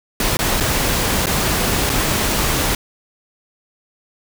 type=noise with dropouts; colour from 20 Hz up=pink; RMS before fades=-18 dBFS; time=0.2-2.75 s; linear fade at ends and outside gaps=2 ms; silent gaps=0.37-0.39 / 0.602-0.606 / 1.259-1.268 / 1.895-1.899 s; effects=none